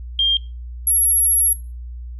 sine tone pair in turn, 3200 / 11243 Hz, G7 / F9, +35 / +10 cents, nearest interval octave + minor seventh, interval 2175 cents, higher second, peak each -13 dBFS, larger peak neither, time 0.19-0.37 / 0.87-1.53 s, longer second, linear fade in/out 2 ms, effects noise-tail reverb RT60 0.3 s tail -20 dB re dry + added 60 Hz sine -29 dBFS peak until 2.19 s

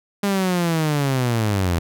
sawtooth linear sweep, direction down, 203.3 to 81.5 Hz, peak -14 dBFS, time 0.23-1.79 s, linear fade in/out 5 ms, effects none

